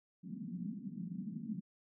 white band-pass noise, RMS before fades -43 dBFS, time 0.23-1.61 s, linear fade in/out 20 ms, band 170 to 230 Hz, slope 48 dB/octave, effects none

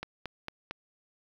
click train, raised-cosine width 0.3 ms, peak -20 dBFS, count 4, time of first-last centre 0.03-0.71 s, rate 4.41 Hz, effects 8-bit

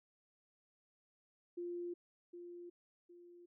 sine tone with echo, 349.2 Hz, F4, in tune, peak -40 dBFS, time 1.57-1.94 s, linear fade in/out 10 ms, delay 760 ms, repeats 2, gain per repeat -8 dB, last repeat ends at 3.46 s, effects none

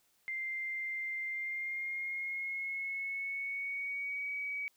sine tone with pitch glide, 2093 to 2269 Hz, C7 to C#7, 0 to +40 cents, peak -35 dBFS, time 0.28-4.68 s, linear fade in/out 0 ms, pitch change +140 cents, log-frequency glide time 1.26-4.32 s, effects white hiss -72 dBFS RMS until 4.76 s

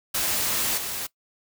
white noise with level steps, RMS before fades -25 / -31 dBFS, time 0.14-1.07 s, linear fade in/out 10 ms, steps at 0.77 s, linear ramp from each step 10 ms, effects noise-tail reverb RT60 0.1 s tail -20 dB re dry

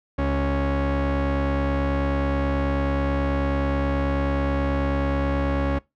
sawtooth tone pair together, 69.3 / 277.2 Hz, C#2 / C#4, 0 / 0 cents, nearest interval 2 octaves, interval 2400 cents, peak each -19 dBFS, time 0.18-5.79 s, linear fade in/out 10 ms, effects noise-tail reverb RT60 0.2 s tail -22 dB re dry + low-pass 2000 Hz 12 dB/octave

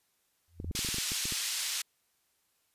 sine tone with exponential growth, 84.8 Hz, E2, 50 cents sharp, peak -29 dBFS, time 0.48-0.71 s, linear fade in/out 0 ms, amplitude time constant 49 ms
clicks, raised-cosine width 3 ms, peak -27 dBFS, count 12, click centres 0.601 / 0.645 / 0.712 / 0.751 / 0.791 / 0.848 / 0.888 / 0.944 / 0.984 / 1.119 / 1.255 / 1.323 s
pink band-pass noise, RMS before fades -34 dBFS, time 0.75-1.82 s, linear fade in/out 5 ms, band 3200 to 10000 Hz, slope 12 dB/octave
effects white hiss -74 dBFS RMS until 2.74 s + resampled to 32000 Hz

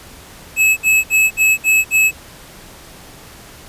square tone bursts, 2588 Hz, E7, 32 cents flat, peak -10 dBFS, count 6, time 0.56-2.115 s, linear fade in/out 50 ms, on 210 ms, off 59 ms, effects pink hiss -39 dBFS RMS until 3.68 s + resampled to 32000 Hz

